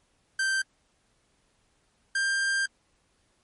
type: tone pair in turn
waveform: 45% pulse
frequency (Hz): 1564 / 1588.6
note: G6 / G6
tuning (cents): -4 / +23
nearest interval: unison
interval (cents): 27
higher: second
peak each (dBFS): -24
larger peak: neither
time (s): 0.39-0.62 / 2.15-2.66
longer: second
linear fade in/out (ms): 5
effects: pink hiss -69 dBFS RMS until 3.43 s + MP3 48 kbps